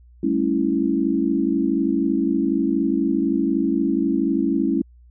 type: chord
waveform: sine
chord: A dominant seventh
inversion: third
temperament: equal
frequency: 196 / 220 / 277.2 / 329.6 Hz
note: G3 / A3 / C#4 / E4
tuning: 0 / 0 / 0 / 0 cents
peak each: -26 / -25 / -21 / -22 dBFS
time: 0.23-4.82 s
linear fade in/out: 5 ms
effects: added 60 Hz sine -46 dBFS peak until 5.1 s